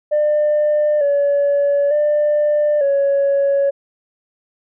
sine tone with pitch steps, 599 / 569 / 595 / 558 Hz, D5 / C#5 / D5 / C#5, +34 / +45 / +22 / +11 cents, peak -11 dBFS, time 0.11-3.71 s, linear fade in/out 20 ms, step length 900 ms, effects tanh soft clip ceiling -10 dBFS

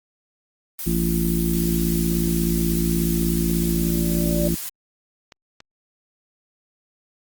blue noise, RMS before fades -30 dBFS, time 0.79-4.69 s, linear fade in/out 0 ms
harmonic tone, 56.5 Hz, A1, 47 cents sharp, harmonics 1 / 3 / 4 / 5 / 6, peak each -25 / -22 / -26 / -31 / -26 dBFS, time 0.86-4.55 s, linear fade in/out 10 ms
sine tone with exponential growth, 587.3 Hz, D5, in tune, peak -22 dBFS, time 3.46-4.48 s, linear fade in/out 5 ms, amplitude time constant 220 ms
clicks, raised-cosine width 0.2 ms, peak -25 dBFS, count 4, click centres 4.211 / 4.656 / 5.322 / 5.604 s
effects Opus 24 kbps

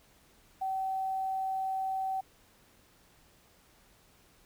sine tone with quantisation, 765 Hz, G5, 42 cents flat, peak -30 dBFS, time 0.61-2.21 s, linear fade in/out 10 ms, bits 10, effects pink hiss -63 dBFS RMS until 4.45 s

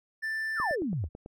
triangle tone, 1770 Hz, A6, 10 cents sharp, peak -28 dBFS, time 0.22-0.76 s, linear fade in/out 20 ms
sine exponential sweep, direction down, 1670 to 66.7 Hz, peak -28 dBFS, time 0.55-1.09 s, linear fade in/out 50 ms
click train, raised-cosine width 2 ms, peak -29 dBFS, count 7, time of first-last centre 0.6-1.261 s, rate 9.08 Hz
effects none

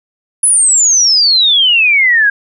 sine exponential sweep, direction down, 10440 to 1603 Hz, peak -6 dBFS, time 0.43-2.3 s, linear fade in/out 5 ms, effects none

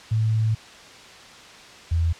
sine tone pair in turn, 110.3 / 83.04 Hz, A2 / E2, +5 / +13 cents, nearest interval perfect fourth, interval 492 cents, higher first, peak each -18 dBFS, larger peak neither, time 0.11-0.55 / 1.91-2.13 s, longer first, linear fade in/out 10 ms, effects white hiss -44 dBFS RMS until 2.19 s + low-pass 5000 Hz 12 dB/octave

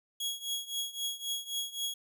sawtooth tone with tremolo, 3322 Hz, G#7, in tune, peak -27 dBFS, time 0.2-1.94 s, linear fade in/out 5 ms, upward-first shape triangle, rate 3.8 Hz, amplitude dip 90%, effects none

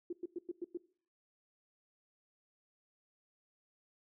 sine tone bursts, 349.2 Hz, F4, in tune, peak -36 dBFS, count 6, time 0.1-0.774 s, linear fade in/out 5 ms, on 29 ms, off 100 ms, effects noise-tail reverb RT60 0.5 s tail -20 dB re dry

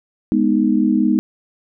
sine chord, G# minor, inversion none, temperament equal, 207.7 / 246.9 / 311.1 Hz, G#3 / B3 / D#4, 0 / 0 / 0 cents, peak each -17 dBFS, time 0.32-1.19 s, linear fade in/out 0 ms, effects none

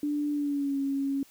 sine tone with pitch glide, 293.7 to 275.6 Hz, D4 to C#4, 0 to -10 cents, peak -26 dBFS, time 0.03-1.23 s, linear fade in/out 2 ms, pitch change -110 cents, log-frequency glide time 0.32-0.78 s, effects white hiss -58 dBFS RMS until 1.3 s

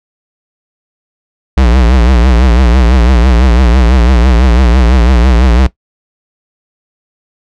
square tone with vibrato, 61.3 Hz, B1, 12 cents flat, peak -5 dBFS, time 1.57-5.67 s, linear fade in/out 5 ms, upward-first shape triangle, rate 6 Hz, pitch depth 170 cents each way, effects noise-tail reverb RT60 0.1 s tail -17 dB re dry + low-pass 5000 Hz 12 dB/octave

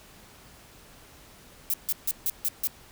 violet noise bursts, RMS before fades -26 dBFS, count 6, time 1.7-2.672 s, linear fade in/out 0 ms, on 37 ms, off 150 ms, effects pink hiss -52 dBFS RMS until 2.91 s

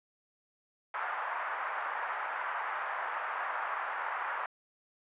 pink band-pass noise, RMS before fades -36 dBFS, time 0.94-4.46 s, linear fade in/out 2 ms, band 830 to 1700 Hz, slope 24 dB/octave, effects resampled to 8000 Hz

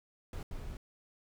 brown noise bursts at uneven times, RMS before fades -41 dBFS, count 2, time 0.33-0.43 / 0.51-0.77 s, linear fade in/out 2 ms, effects none

